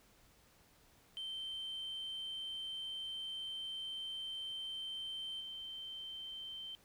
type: tone with level steps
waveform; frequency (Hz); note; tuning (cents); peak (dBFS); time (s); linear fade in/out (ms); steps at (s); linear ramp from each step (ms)
sine; 3111; G7; -14; -39 / -43; 1.17-6.75; 0; 5.4; 10
effects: tanh soft clip ceiling -38 dBFS + pink hiss -67 dBFS RMS until 6.84 s